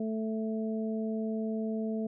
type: harmonic tone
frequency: 220 Hz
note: A3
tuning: in tune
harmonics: 1 / 2 / 3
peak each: -31 / -37 / -41 dBFS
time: 0-2.07 s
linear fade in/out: 5 ms
effects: none